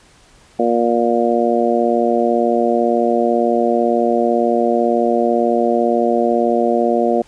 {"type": "harmonic tone", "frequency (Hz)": 118, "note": "A#2", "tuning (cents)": 22, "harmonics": [2, 3, 4, 5, 6], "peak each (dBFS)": [-19, -19, -19, -19, -19], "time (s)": [0.59, 7.22], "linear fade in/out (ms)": 5, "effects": ["pink hiss -49 dBFS RMS until 7.27 s", "resampled to 22050 Hz"]}